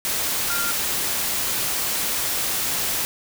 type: tone in noise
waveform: sine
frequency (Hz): 1396.9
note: F6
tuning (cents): 0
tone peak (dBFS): -26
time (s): 0.5-0.71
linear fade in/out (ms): 0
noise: white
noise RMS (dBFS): -24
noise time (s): 0.05-3.05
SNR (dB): -5
effects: none